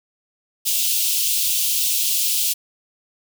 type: high-pass noise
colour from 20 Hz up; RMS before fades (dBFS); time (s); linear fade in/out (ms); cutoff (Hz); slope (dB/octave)
white; -20; 0.65-2.54; 20; 2700; 48
effects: none